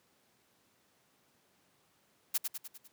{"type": "noise with echo", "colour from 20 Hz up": "blue", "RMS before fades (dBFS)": -30, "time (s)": [2.34, 2.38], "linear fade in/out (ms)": 10, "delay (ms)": 100, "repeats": 5, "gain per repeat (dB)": -5, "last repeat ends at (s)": 2.88, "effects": ["pink hiss -70 dBFS RMS until 2.92 s", "high-pass 150 Hz 12 dB/octave"]}